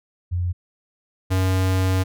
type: tone pair in turn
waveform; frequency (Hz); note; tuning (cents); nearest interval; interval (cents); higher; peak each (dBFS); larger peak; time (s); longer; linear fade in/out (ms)
sine / square; 88.5 / 93.76; F2 / F#2; +23 / +23; minor second; 100; second; -20 / -18; second; 0.31-0.53 / 1.3-2.04; second; 20
effects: none